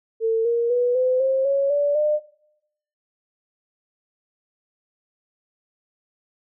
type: tone with pitch steps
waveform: sine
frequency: 450 / 469.1 / 489 / 509.8 / 531.4 / 554 / 577.5 / 602.1 Hz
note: A4 / A#4 / B4 / C5 / C5 / C#5 / D5 / D5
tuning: +39 / +11 / -17 / -45 / +27 / -1 / -29 / +43 cents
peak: -17 dBFS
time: 0.2-2.2 s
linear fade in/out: 50 ms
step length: 250 ms
effects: noise-tail reverb RT60 0.8 s tail -20 dB re dry